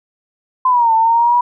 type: exponential two-way sweep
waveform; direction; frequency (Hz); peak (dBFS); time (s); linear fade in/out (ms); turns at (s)
sine; down then up; 1034 to 889 to 977; -9; 0.65-1.41; 5; 0.94
effects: none